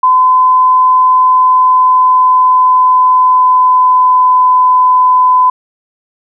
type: tone with pitch glide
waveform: sine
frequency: 1018 to 1009.2 Hz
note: C6 to B5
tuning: -48 to +37 cents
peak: -4 dBFS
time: 0.03-5.5 s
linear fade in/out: 5 ms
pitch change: -15 cents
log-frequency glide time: 1.14-4.47 s
effects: none